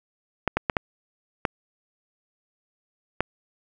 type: clicks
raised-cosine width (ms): 0.5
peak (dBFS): -6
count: 6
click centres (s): 0.477 / 0.57 / 0.698 / 0.768 / 1.452 / 3.206
effects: none